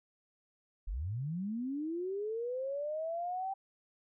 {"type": "linear sweep", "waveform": "sine", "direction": "up", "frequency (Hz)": [36.25, 784], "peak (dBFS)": -34, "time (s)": [0.87, 3.54], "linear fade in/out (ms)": 10, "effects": []}